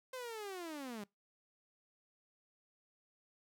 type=linear sweep; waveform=sawtooth; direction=down; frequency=523.3 to 196 Hz; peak=-39 dBFS; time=0.13-1.04 s; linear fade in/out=5 ms; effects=noise-tail reverb RT60 0.2 s tail -24 dB re dry